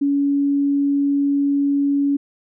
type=tone; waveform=sine; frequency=282.1 Hz; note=C#4; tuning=30 cents sharp; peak=-15 dBFS; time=0.01-2.17 s; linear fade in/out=10 ms; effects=none